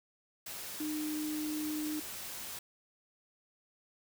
sine tone in noise, 305 Hz, D#4, 34 cents flat, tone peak -34 dBFS, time 0.8-2 s, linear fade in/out 5 ms, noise white, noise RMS -43 dBFS, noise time 0.46-2.59 s, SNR +6 dB, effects none

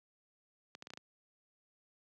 clicks, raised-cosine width 0.2 ms, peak -29 dBFS, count 6, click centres 0.751 / 0.824 / 0.871 / 0.904 / 0.936 / 0.974 s, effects high-pass 150 Hz 12 dB/octave

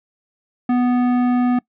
sine tone with tanh clipping, 246.9 Hz, B3, in tune, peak -16 dBFS, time 0.69-1.59 s, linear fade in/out 5 ms, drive 14 dB, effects noise-tail reverb RT60 0.1 s tail -23 dB re dry

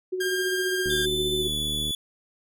sine tone with tremolo, 370 Hz, F#4, in tune, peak -24 dBFS, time 0.12-1.48 s, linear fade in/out 10 ms, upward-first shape sine, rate 15 Hz, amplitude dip 45%
sawtooth tone with vibrato, 1605 Hz, G6, 40 cents sharp, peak -23 dBFS, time 0.2-1.06 s, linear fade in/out 10 ms, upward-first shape sine, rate 19 Hz, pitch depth 11 cents each way
click train, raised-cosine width 3 ms, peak -23 dBFS, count 80, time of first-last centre 0.86-1.908 s, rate 75.4 Hz
45% pulse tone with pitch glide, 3520 to 3438 Hz, A7 to A7, 0 to -41 cents, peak -26 dBFS, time 0.9-1.95 s, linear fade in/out 2 ms, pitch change -41 cents, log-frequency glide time 1.38-1.47 s
effects none

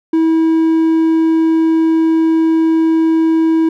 triangle tone, 323.6 Hz, E4, 32 cents flat, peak -7 dBFS, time 0.13-3.69 s, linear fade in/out 5 ms, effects none

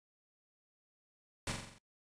pink noise with echo, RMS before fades -37 dBFS, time 1.47-1.52 s, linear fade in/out 2 ms, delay 44 ms, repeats 6, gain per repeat -4 dB, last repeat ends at 1.784 s, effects noise-tail reverb RT60 0.1 s tail -25 dB re dry + resampled to 22050 Hz

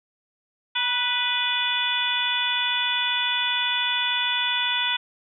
harmonic tone with a mistuned harmonic, 493.9 Hz, B4, in tune, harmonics 2 / 3 / 4 / 5 / 6 / 7, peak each -30 / -30 / -32 / -29 / -29 / -25 dBFS, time 0.75-4.97 s, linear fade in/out 10 ms, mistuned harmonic 2, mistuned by -34 cents, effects none

